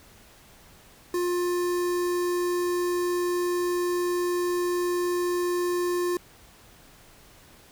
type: tone with notch filter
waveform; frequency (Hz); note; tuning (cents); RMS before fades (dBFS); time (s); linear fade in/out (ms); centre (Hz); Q
square; 353.7; F4; +22; -26; 1.14-6.17; 2; 2900; 1.2
effects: pink hiss -53 dBFS RMS until 7.71 s